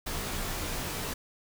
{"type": "noise with comb filter", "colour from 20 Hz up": "pink", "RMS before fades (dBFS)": -34, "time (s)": [0.06, 1.14], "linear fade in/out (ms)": 10, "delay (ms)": 18, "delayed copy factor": -0.8, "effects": []}